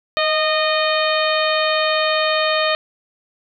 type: harmonic tone with a mistuned harmonic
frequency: 615 Hz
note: D#5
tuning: 20 cents flat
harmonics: 1 / 2 / 3 / 4 / 5 / 6 / 7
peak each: -19 / -22 / -24 / -25 / -26 / -27 / -27 dBFS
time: 0.17-2.75 s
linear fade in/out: 0 ms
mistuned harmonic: 1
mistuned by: +28 cents
effects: none